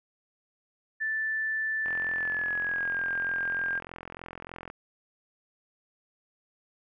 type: tone with pitch glide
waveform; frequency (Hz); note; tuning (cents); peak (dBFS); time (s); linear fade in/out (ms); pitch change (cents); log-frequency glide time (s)
sine; 1760 to 1604.6; A6 to G6; 0 to +40; -27; 1-3.8; 20; -160; 2.14-3.01
type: click train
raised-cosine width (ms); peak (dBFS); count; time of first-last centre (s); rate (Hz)
0.5; -25; 124; 1.86-4.701; 43.3
effects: none